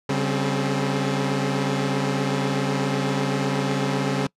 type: tone cluster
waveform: sawtooth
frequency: 139.8 / 195.2 / 262.9 / 427.4 Hz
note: C#3 / G3 / C4 / G#4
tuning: +15 / -7 / +8 / +50 cents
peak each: -21 / -24 / -23 / -26 dBFS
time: 0.09-4.27 s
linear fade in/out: 5 ms
effects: noise-tail reverb RT60 0.1 s tail -24 dB re dry + low-pass 7000 Hz 12 dB/octave